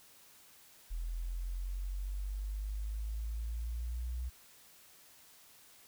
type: exponential sweep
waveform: sine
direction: up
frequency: 41.2 to 62 Hz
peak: -35 dBFS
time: 0.9-4.3 s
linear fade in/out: 20 ms
effects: white hiss -60 dBFS RMS until 5.87 s